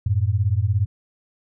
sine beating tone pair, 92.5 / 109.5 Hz, F#2 / A2, 0 / -8 cents, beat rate 17 Hz, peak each -20 dBFS, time 0.06-0.86 s, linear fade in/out 5 ms, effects none

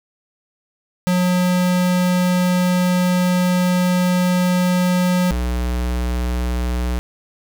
square tone pair in turn, 180.5 / 61.02 Hz, F#3 / B1, -43 / -20 cents, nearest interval octave + perfect fifth, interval 1877 cents, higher first, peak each -15 / -19 dBFS, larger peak first, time 1.07-5.31 / 5.31-6.99 s, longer first, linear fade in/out 0 ms, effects none

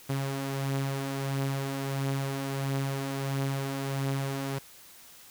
sawtooth beating tone pair, 135.5 / 137 Hz, C#3 / C#3, -39 / -20 cents, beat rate 1.5 Hz, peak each -33 / -26 dBFS, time 0.09-4.59 s, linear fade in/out 10 ms, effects white hiss -52 dBFS RMS until 5.3 s

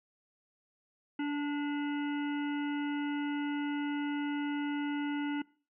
harmonic tone with a mistuned harmonic, 290 Hz, D4, 22 cents flat, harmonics 1 / 3 / 5 / 7 / 9 / 10, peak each -31 / -43 / -44 / -47 / -52 / -51 dBFS, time 1.19-5.42 s, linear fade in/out 5 ms, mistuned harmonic 3, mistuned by +18 cents, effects noise-tail reverb RT60 0.4 s tail -22 dB re dry

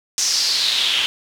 pink noise with band-pass filter sweep, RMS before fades -19 dBFS, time 0.18-1.06 s, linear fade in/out 0 ms, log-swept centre 6000 to 2900 Hz, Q 4.6, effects none

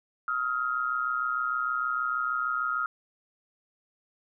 sine tone pair together, 1270.4 / 1396.9 Hz, D#6 / F6, +36 / 0 cents, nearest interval major second, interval 164 cents, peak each -29 / -29 dBFS, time 0.28-2.86 s, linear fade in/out 2 ms, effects none

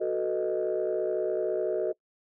sine chord, B dominant seventh, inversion second, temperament equal, 370 / 440 / 493.9 / 622.3 Hz, F#4 / A4 / B4 / D#5, 0 / 0 / 0 / 0 cents, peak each -29 / -30 / -34 / -30 dBFS, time 0-1.93 s, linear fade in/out 20 ms, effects noise-tail reverb RT60 0.1 s tail -24 dB re dry + tanh soft clip ceiling -19 dBFS

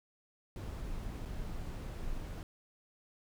brown noise with dropouts, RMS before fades -40 dBFS, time 0.56-2.43 s, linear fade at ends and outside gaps 1 ms, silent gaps 1.252-1.256 s, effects none

